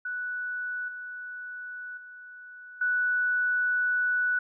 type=tone with level steps; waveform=sine; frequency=1480 Hz; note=F#6; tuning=in tune; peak=-30 / -36 / -43 / -23 dBFS; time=0.05-4.39 s; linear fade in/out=5 ms; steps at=0.88 / 1.97 / 2.81 s; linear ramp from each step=5 ms; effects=none